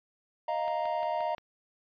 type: chord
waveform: triangle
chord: Eb suspended second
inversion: none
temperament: equal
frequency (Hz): 622.3 / 698.5 / 932.3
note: Eb5 / F5 / Bb5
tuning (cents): 0 / 0 / 0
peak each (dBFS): -31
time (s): 0.48-1.35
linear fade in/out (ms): 5
type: click train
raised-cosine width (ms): 0.3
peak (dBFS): -30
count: 5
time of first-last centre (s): 0.68-1.382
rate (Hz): 5.7
effects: resampled to 11025 Hz